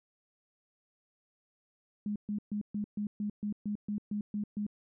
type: tone bursts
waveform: sine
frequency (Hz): 207.7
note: G#3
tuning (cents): 0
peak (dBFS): -31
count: 12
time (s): 2.06-4.666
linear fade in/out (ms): 2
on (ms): 98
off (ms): 130
effects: none